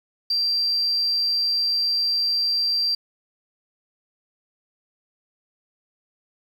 sine tone with amplitude modulation, 4713 Hz, D8, 5 cents sharp, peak -17 dBFS, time 0.3-2.95 s, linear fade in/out 5 ms, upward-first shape sine, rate 167 Hz, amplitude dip 30%, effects tanh soft clip ceiling -14 dBFS + 8-bit

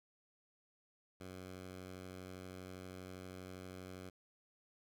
10% pulse tone, 92.5 Hz, F#2, in tune, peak -40 dBFS, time 1.2-4.1 s, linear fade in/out 10 ms, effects none

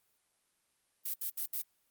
violet noise bursts, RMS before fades -36 dBFS, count 4, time 1.05-1.622 s, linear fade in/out 10 ms, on 92 ms, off 68 ms, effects white hiss -75 dBFS RMS until 1.9 s + Opus 32 kbps

